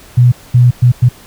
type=tone bursts at uneven times; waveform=sine; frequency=123 Hz; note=B2; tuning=7 cents flat; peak=-3 dBFS; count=4; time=0.17-0.32 / 0.54-0.71 / 0.82-0.92 / 1.02-1.09 s; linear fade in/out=10 ms; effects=pink hiss -39 dBFS RMS until 1.26 s

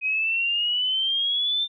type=exponential sweep; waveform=sine; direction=up; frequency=2510 to 3600 Hz; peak=-21 dBFS; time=0.01-1.68 s; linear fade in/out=50 ms; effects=none

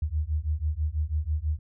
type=beating tone pair; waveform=sine; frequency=73.8 / 79.9 Hz; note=D2 / D#2; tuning=+9 / +47 cents; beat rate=6.1 Hz; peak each=-28 dBFS; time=0.02-1.59 s; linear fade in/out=5 ms; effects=none

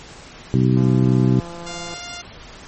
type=harmonic tone; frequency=63.7 Hz; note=C2; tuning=46 cents flat; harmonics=2 / 3 / 4 / 5 / 6; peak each=-15 / -19 / -21 / -23 / -25 dBFS; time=0.54-1.4 s; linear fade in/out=0 ms
type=click train; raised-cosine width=1 ms; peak=-22 dBFS; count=201; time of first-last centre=0.77-1.94 s; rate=171 Hz
type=tone; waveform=5% pulse; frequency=701 Hz; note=F5; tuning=6 cents sharp; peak=-19 dBFS; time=1.66-2.22 s; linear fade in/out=10 ms
effects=pink hiss -40 dBFS RMS until 2.67 s + MP3 32 kbps

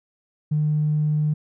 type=tone with tanh clipping; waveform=triangle; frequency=151.4 Hz; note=D#3; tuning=47 cents flat; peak=-18 dBFS; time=0.51-1.34 s; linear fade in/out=10 ms; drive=4 dB; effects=none

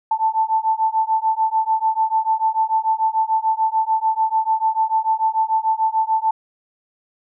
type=beating tone pair; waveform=sine; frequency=880 / 886.8 Hz; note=A5 / A5; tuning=0 / +13 cents; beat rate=6.8 Hz; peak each=-19 dBFS; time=0.11-6.31 s; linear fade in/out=5 ms; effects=none

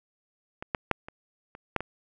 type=clicks; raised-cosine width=0.5 ms; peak=-21 / -11 / -7 / -25 / -28 / -10 / -18 dBFS; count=7; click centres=0.625 / 0.748 / 0.913 / 1.085 / 1.551 / 1.763 / 1.806 s; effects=none

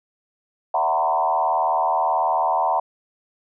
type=tone with frequency modulation; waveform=sine; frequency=830.6 Hz; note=G#5; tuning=in tune; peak=-17 dBFS; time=0.74-2.8 s; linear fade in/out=5 ms; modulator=78.5 Hz; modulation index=2.4; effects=none

